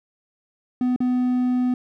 triangle tone with dropouts, 250 Hz, B3, 21 cents sharp, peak -16 dBFS, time 0.81-1.74 s, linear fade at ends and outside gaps 2 ms, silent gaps 0.962-1.004 s, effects none

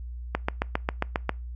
click train, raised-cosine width 0.5 ms, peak -9 dBFS, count 8, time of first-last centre 0.35-1.293 s, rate 7.42 Hz, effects noise-tail reverb RT60 0.3 s tail -25 dB re dry + added 60 Hz sine -34 dBFS peak until 1.55 s

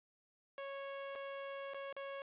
sawtooth tone with dropouts, 552 Hz, C#5, 7 cents flat, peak -39 dBFS, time 0.58-2.22 s, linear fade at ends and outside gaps 1 ms, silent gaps 1.153-1.157 / 1.736-1.744 / 1.927-1.965 s, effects resampled to 8000 Hz + 12-bit

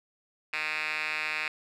5% pulse tone with band-pass filter, 154.2 Hz, D#3, 15 cents flat, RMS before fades -32 dBFS, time 0.53-1.48 s, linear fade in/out 2 ms, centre 2600 Hz, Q 6, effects none

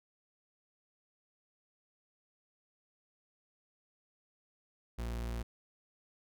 40% pulse tone, 58.27 Hz, A#1, in tune, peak -35 dBFS, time 4.98-5.43 s, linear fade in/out 10 ms, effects none

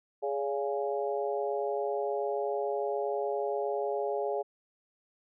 harmonic tone with a mistuned harmonic, 138.59 Hz, C#3, in tune, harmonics 3 / 4 / 5 / 6, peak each -32 / -34 / -36 / -38 dBFS, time 0.22-4.43 s, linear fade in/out 20 ms, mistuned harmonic 4, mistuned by +36 cents, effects none

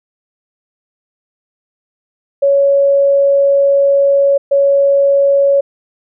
sine tone bursts at uneven times, 558 Hz, C#5, 11 cents sharp, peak -7 dBFS, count 2, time 2.42-4.38 / 4.51-5.61 s, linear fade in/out 10 ms, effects none

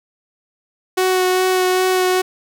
sawtooth tone with vibrato, 370 Hz, F#4, in tune, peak -10 dBFS, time 0.97-2.22 s, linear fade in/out 10 ms, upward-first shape sine, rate 2.5 Hz, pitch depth 12 cents each way, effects none

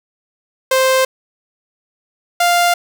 sawtooth tone pair in turn, 523.3 / 698.5 Hz, C5 / F5, 0 / 0 cents, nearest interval perfect fourth, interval 500 cents, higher second, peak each -7 dBFS, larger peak neither, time 0.71-1.05 / 2.4-2.74 s, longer neither, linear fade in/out 5 ms, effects none

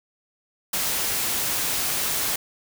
white noise, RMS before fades -25 dBFS, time 0.73-2.36 s, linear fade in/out 5 ms, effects none

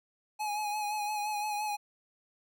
square tone with vibrato, 839 Hz, G#5, 17 cents sharp, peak -32 dBFS, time 0.39-1.77 s, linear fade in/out 20 ms, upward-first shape sine, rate 5.8 Hz, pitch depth 34 cents each way, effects none

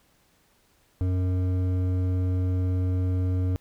sine tone with hard clipping, 91.8 Hz, F#2, 13 cents flat, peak -24 dBFS, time 1.01-3.56 s, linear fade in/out 0 ms, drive 10 dB, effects pink hiss -64 dBFS RMS until 3.6 s

